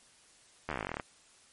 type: slowing click train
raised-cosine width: 0.5 ms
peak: -19 dBFS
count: 17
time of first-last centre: 0.69-0.998 s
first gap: 12 ms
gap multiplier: 1.06
effects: white hiss -61 dBFS RMS until 1.52 s + MP3 48 kbps